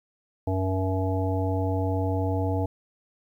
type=harmonic tone; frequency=94.4 Hz; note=F#2; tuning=35 cents sharp; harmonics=1 / 3 / 5 / 7 / 9; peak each=-25 / -30 / -32 / -33 / -35 dBFS; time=0.47-2.66 s; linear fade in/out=5 ms; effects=10-bit